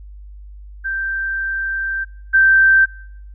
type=tone pair in turn; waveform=sine; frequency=1568 / 1561.9 Hz; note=G6 / G6; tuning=0 / -7 cents; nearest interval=unison; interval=7 cents; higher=first; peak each=-19 / -8 dBFS; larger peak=second; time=0.84-2.05 / 2.33-2.86 s; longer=first; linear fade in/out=20 ms; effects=noise-tail reverb RT60 0.8 s tail -26 dB re dry + added 50 Hz sine -34 dBFS peak until 3.34 s